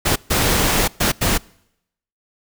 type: noise bursts at uneven times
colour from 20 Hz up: pink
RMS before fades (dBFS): -17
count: 4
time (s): 0.05-0.16 / 0.3-0.88 / 1-1.12 / 1.21-1.38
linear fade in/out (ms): 10
effects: noise-tail reverb RT60 0.8 s tail -25 dB re dry